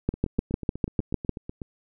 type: two click trains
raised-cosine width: 3 ms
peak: -21 / -9 dBFS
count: 13 / 9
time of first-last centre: 0.14-1.618 / 0.09-1.293 s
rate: 8.12 / 6.65 Hz
effects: none